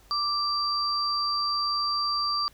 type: tone pair together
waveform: sine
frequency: 1174.7 / 4699 Hz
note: D6 / D8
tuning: 0 / 0 cents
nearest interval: 2 octaves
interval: 2400 cents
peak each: -27 dBFS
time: 0.11-2.48 s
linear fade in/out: 0 ms
effects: added 50 Hz sine -56 dBFS peak until 2.53 s + pink hiss -58 dBFS RMS until 2.53 s